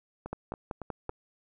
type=two click trains; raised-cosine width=1 ms; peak=-20 / -24 dBFS; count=5 / 4; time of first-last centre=0.33-1.093 / 0.26-1.096 s; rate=5.24 / 3.59 Hz; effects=none